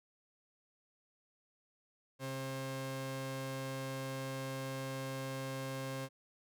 sawtooth tone pair together, 133.4 / 266.8 Hz, C3 / C4, +34 / +34 cents, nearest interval octave, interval 1200 cents, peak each -37 / -36 dBFS, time 2.19-6.09 s, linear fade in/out 50 ms, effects none

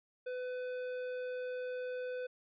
sine tone with tanh clipping, 502 Hz, B4, 28 cents sharp, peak -39 dBFS, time 0.26-2.27 s, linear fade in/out 10 ms, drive 12 dB, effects resampled to 11025 Hz

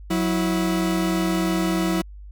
40% pulse tone pair together, 183.2 / 326.4 Hz, F#3 / E4, -17 / -17 cents, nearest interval minor seventh, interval 1000 cents, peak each -22 / -22 dBFS, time 0.1-2.02 s, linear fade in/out 10 ms, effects added 50 Hz sine -37 dBFS peak until 2.31 s

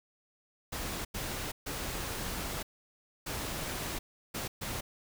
pink noise bursts at uneven times, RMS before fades -37 dBFS, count 6, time 0.72-1.05 / 1.14-1.52 / 1.66-2.63 / 3.26-3.99 / 4.34-4.48 / 4.61-4.81 s, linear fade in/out 10 ms, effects none

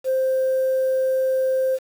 sine tone, 523.3 Hz, C5, in tune, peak -16 dBFS, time 0.04-1.79 s, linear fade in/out 50 ms, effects tanh soft clip ceiling -15 dBFS + 7-bit

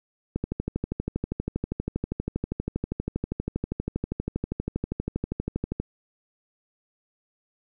click train, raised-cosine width 3 ms, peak -14 dBFS, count 69, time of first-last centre 0.36-5.8 s, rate 12.5 Hz, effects none

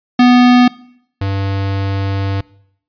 square tone pair in turn, 246.9 / 97.98 Hz, B3 / G2, 0 / 0 cents, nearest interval octave + major third, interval 1600 cents, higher first, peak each -6 / -16 dBFS, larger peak first, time 0.19-0.68 / 1.21-2.41 s, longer second, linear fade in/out 5 ms, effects noise-tail reverb RT60 0.7 s tail -22 dB re dry + resampled to 11025 Hz

